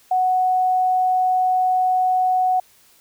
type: tone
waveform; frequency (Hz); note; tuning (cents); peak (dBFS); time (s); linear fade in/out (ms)
sine; 740; F#5; 0; -15; 0.11-2.6; 5
effects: white hiss -54 dBFS RMS until 3 s